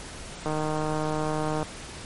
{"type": "click train", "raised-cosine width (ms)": 1, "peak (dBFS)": -15, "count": 181, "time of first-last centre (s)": [0.46, 1.629], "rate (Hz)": 154, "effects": ["pink hiss -40 dBFS RMS until 2.05 s", "MP3 48 kbps"]}